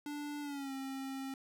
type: tone with pitch glide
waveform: square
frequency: 292.8 to 268.5 Hz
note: D4 to C4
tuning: -5 to +45 cents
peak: -40 dBFS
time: 0.06-1.34 s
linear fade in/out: 2 ms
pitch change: -150 cents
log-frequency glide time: 0.41-0.73 s
effects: none

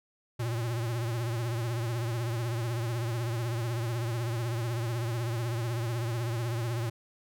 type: tone with vibrato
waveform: square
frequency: 117.2 Hz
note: A#2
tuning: 10 cents sharp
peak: -30 dBFS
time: 0.39-6.9 s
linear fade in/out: 10 ms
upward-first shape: triangle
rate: 16 Hz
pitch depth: 110 cents each way
effects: none

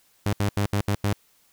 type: tone bursts at uneven times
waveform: sawtooth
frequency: 101.3 Hz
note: G#2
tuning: 43 cents flat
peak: -17 dBFS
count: 6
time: 0.26-0.33 / 0.4-0.49 / 0.57-0.66 / 0.73-0.81 / 0.88-0.95 / 1.04-1.13 s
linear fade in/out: 0 ms
effects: white hiss -62 dBFS RMS until 1.52 s

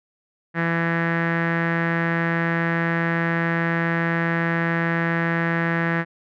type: tone with low-pass filter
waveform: sawtooth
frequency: 167.2 Hz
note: E3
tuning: 25 cents sharp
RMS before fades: -22 dBFS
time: 0.54-6.05 s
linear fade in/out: 50 ms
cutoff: 1800 Hz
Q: 5.6
effects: none

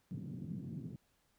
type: band-pass noise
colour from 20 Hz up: white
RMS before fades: -44 dBFS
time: 0.11-0.96 s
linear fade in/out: 0 ms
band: 120 to 210 Hz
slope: 24 dB/octave
effects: pink hiss -75 dBFS RMS until 1.38 s

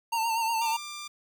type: tone with vibrato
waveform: square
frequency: 908 Hz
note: A#5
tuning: 46 cents flat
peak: -26 dBFS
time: 0.12-0.77 s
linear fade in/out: 10 ms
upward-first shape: sine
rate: 8.3 Hz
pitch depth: 44 cents each way
type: tone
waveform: 10% pulse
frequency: 1188 Hz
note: D6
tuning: 20 cents sharp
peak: -29 dBFS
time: 0.61-1.08 s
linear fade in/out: 10 ms
effects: 10-bit

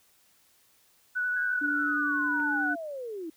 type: tone with vibrato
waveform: sine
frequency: 1480 Hz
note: F#6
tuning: in tune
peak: -26 dBFS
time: 1.15-2.75 s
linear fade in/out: 20 ms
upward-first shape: sine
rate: 11 Hz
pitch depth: 16 cents each way
type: linear sweep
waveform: sine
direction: down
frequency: 1661.2 to 306.4 Hz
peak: -34 dBFS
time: 1.36-3.3 s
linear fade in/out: 5 ms
type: tone with pitch glide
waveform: sine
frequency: 291.5 to 293.5 Hz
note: D4 to D4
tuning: -13 to -1 cents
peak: -31 dBFS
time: 1.61-2.76 s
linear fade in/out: 10 ms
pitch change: +12 cents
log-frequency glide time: 2.05-2.48 s
type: clicks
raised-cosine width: 0.5 ms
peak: -39 / -31 dBFS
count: 2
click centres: 2.396 / 2.401 s
effects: white hiss -64 dBFS RMS until 3.36 s

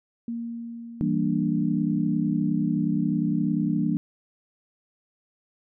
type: tone with exponential decay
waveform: sine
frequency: 233.1 Hz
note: A#3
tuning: in tune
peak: -27 dBFS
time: 0.28-2.95 s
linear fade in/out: 2 ms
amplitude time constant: 580 ms
type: chord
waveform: sine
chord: E half-diminished seventh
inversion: none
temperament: equal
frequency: 164.81 / 196 / 233.1 / 293.7 Hz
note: E3 / G3 / Bb3 / D4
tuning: 0 / 0 / 0 / 0 cents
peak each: -27 dBFS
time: 1.01-3.97 s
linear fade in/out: 0 ms
effects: none

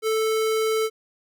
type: tone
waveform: square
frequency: 440 Hz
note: A4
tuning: in tune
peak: -21 dBFS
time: 0.02-0.9 s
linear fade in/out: 50 ms
effects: none

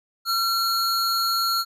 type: tone pair together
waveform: square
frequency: 1361 / 4321 Hz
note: F6 / C#8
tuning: -45 / -45 cents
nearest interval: octave + minor sixth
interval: 2000 cents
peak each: -24 / -24 dBFS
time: 0.25-1.65 s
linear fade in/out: 50 ms
effects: resampled to 32000 Hz

